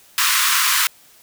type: high-pass noise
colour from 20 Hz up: pink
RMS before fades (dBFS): -17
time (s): 0.18-0.87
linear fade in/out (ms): 0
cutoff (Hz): 1000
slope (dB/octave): 96
effects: white hiss -50 dBFS RMS until 1.22 s